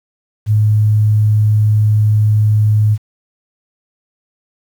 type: tone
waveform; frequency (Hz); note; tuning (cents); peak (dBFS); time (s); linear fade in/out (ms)
sine; 106.6; G#2; +46; -8; 0.46-2.98; 50
effects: 7-bit